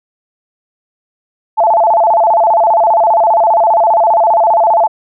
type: tone with vibrato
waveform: sine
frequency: 769 Hz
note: G5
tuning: 33 cents flat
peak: -6 dBFS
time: 1.57-4.88 s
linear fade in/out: 20 ms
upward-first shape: square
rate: 15 Hz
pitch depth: 220 cents each way
effects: none